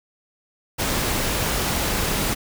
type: noise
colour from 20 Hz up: pink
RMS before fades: -23 dBFS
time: 0.78-2.35 s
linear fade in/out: 20 ms
effects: none